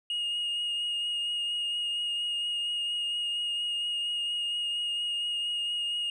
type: tone with vibrato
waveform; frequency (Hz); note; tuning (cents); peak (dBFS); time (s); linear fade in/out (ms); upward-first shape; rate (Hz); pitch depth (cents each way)
sine; 2862; F7; +42; -26; 0.1-6.1; 2; triangle; 4.3; 17
effects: tanh soft clip ceiling -27 dBFS